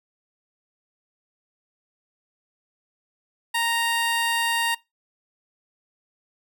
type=tone; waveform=15% pulse; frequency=930 Hz; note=A#5; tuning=4 cents flat; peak=-15 dBFS; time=3.54-4.75 s; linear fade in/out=10 ms; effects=noise-tail reverb RT60 0.2 s tail -21 dB re dry